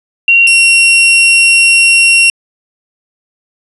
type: tone pair in turn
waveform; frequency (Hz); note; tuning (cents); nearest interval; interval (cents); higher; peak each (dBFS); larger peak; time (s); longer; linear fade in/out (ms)
sine / 40% pulse; 2751 / 2740; F7 / F7; -27 / -34; unison; 7; first; -3; neither; 0.28-0.47 / 0.47-2.3; second; 2
effects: resampled to 32000 Hz + 7-bit